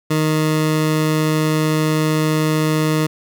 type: tone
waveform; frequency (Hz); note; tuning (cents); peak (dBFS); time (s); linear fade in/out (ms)
20% pulse; 155.56; D#3; 0; -10; 0.1-3.07; 10
effects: none